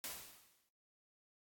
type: noise with exponential decay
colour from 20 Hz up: white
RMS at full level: -42 dBFS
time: 0.04-0.69 s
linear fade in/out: 1 ms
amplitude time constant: 140 ms
effects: noise-tail reverb RT60 0.5 s tail -22 dB re dry + AAC 64 kbps